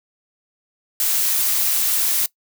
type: noise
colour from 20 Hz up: blue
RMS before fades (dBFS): -19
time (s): 1-2.26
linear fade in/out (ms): 2
effects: noise-tail reverb RT60 0.1 s tail -21 dB re dry